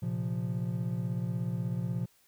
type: chord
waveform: triangle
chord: Bb suspended second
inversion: none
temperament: equal with one note detuned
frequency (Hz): 116.54 / 132.95 / 174.61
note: Bb2 / C3 / F3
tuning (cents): 0 / +28 / 0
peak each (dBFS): -32 / -34 / -32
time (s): 0.02-2.06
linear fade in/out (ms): 10
effects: white hiss -66 dBFS RMS until 2.27 s